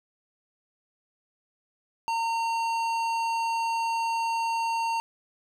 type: tone with tanh clipping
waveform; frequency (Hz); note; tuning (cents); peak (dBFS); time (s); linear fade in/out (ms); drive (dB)
sine; 915; A#5; -32; -27; 2.08-5; 0; 15
effects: none